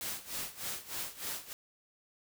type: noise with tremolo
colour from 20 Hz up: white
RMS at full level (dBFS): -37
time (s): 0.01-1.53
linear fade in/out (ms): 0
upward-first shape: sine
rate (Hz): 3.3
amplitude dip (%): 85
effects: none